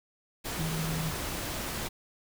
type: tone in noise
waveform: sine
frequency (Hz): 160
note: D#3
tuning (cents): +49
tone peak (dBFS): -31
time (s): 0.58-1.11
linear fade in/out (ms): 20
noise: pink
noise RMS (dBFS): -35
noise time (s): 0.44-1.89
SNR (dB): +1
effects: none